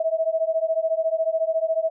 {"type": "beating tone pair", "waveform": "sine", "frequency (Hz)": [640, 654], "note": ["D#5", "E5"], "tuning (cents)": [49, -14], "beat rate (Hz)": 14, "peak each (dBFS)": -23, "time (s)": [0, 1.9], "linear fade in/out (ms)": 5, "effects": []}